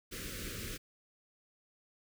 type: band-stop noise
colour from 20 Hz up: pink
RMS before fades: -42 dBFS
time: 0.11-0.78 s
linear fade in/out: 20 ms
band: 520 to 1300 Hz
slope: 48 dB/octave
effects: none